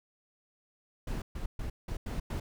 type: noise bursts at uneven times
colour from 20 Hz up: brown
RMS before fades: -35 dBFS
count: 6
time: 1.07-1.22 / 1.35-1.46 / 1.59-1.7 / 1.88-1.97 / 2.06-2.2 / 2.3-2.4 s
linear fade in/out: 5 ms
effects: none